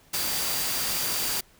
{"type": "tone in noise", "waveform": "sine", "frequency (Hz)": 4699, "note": "D8", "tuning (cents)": 0, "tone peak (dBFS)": -35, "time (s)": [0.13, 1.41], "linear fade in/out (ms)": 10, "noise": "white", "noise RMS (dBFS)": -28, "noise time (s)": [0.13, 1.41], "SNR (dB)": -10, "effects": ["pink hiss -58 dBFS RMS until 1.59 s"]}